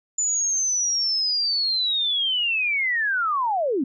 sine linear sweep, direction down, 7040 to 236.6 Hz, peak -20 dBFS, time 0.18-3.84 s, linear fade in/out 5 ms, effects none

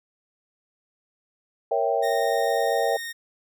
sine chord, A# diminished seventh, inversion none, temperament equal, 466.2 / 554.4 / 659.3 / 784 Hz, A#4 / C#5 / E5 / G5, 0 / 0 / 0 / 0 cents, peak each -26 dBFS, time 1.71-2.97 s, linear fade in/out 5 ms
sawtooth tone, 1849 Hz, A#6, 15 cents flat, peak -28 dBFS, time 2.02-3.13 s, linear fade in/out 20 ms
effects none

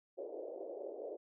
white band-pass noise, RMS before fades -45 dBFS, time 0.17-1.17 s, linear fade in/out 20 ms, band 350 to 610 Hz, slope 48 dB/octave, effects none

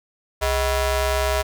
sawtooth ring-modulated tone, 348.2 Hz, F4, 5 cents flat, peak -12 dBFS, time 0.41-1.43 s, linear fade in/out 20 ms, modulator 283 Hz, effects none

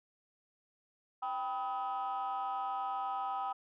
sine chord, G augmented, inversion none, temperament equal with one note detuned, 784 / 987.8 / 1268.5 Hz, G5 / B5 / D#6, 0 / 0 / +33 cents, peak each -35 / -39 / -38 dBFS, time 1.22-3.53 s, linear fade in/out 10 ms, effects tanh soft clip ceiling -29 dBFS

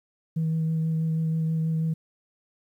sine tone with vibrato, 160.6 Hz, E3, 45 cents flat, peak -21 dBFS, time 0.36-1.94 s, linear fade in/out 10 ms, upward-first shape sine, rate 6.2 Hz, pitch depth 13 cents each way, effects tanh soft clip ceiling -20 dBFS + 10-bit

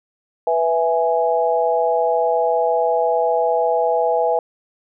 sine chord, E major, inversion second, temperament equal, 493.9 / 659.3 / 830.6 Hz, B4 / E5 / G#5, 0 / 0 / 0 cents, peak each -19 / -19 / -20 dBFS, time 0.47-4.39 s, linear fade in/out 2 ms, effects none

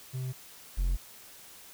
triangle tone pair in turn, 128.8 / 43.96 Hz, C3 / F1, -27 / +12 cents, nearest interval octave + perfect fifth, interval 1861 cents, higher first, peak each -30 / -23 dBFS, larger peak second, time 0.13-0.33 / 0.77-0.97 s, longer neither, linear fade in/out 20 ms, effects white hiss -51 dBFS RMS until 1.73 s

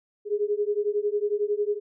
sine beating tone pair, 409 / 420 Hz, G#4 / G#4, -26 / +19 cents, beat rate 11 Hz, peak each -26 dBFS, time 0.25-1.8 s, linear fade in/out 50 ms, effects none

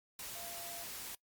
sine tone in noise, 688 Hz, F5, 26 cents flat, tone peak -50 dBFS, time 0.35-0.84 s, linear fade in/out 2 ms, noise white, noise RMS -45 dBFS, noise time 0.19-1.15 s, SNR -8 dB, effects noise-tail reverb RT60 0.1 s tail -21 dB re dry + Opus 48 kbps

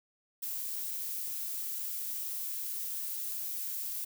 violet noise, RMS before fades -37 dBFS, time 0.42-4.05 s, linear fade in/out 10 ms, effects none

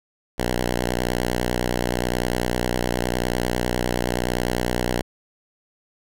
5% pulse tone with vibrato, 60.9 Hz, B1, 24 cents flat, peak -10 dBFS, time 0.38-5.02 s, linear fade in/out 10 ms, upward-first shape triangle, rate 9.8 Hz, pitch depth 78 cents each way, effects none

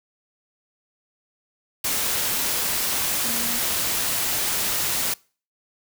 sine tone in noise, 233.6 Hz, A#3, 4 cents sharp, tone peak -34 dBFS, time 3.25-3.59 s, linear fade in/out 5 ms, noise white, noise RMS -24 dBFS, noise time 1.84-5.14 s, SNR -13 dB, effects noise-tail reverb RT60 0.4 s tail -25 dB re dry

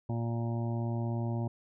harmonic tone, 116.54 Hz, A#2, in tune, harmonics 1 / 2 / 3 / 5 / 6 / 7 / 8, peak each -31 / -37 / -41 / -45 / -47 / -48 / -49 dBFS, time 0.09-1.48 s, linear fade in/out 5 ms, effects none

